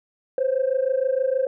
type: tone pair together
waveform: sine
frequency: 511.6 / 538 Hz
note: C5 / C5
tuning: -39 / +48 cents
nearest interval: minor second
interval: 87 cents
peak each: -21 dBFS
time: 0.38-1.47 s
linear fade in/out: 2 ms
effects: tanh soft clip ceiling -14 dBFS